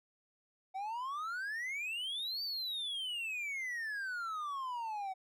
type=exponential two-way sweep; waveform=triangle; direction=up then down; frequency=745 to 4648 to 745 Hz; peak=-35 dBFS; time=0.74-5.14 s; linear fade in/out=20 ms; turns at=2.43 s; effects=none